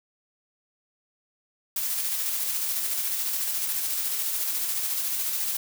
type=noise with tremolo; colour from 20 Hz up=blue; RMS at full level=-27 dBFS; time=1.76-5.57 s; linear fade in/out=5 ms; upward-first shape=square; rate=14 Hz; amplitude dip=25%; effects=none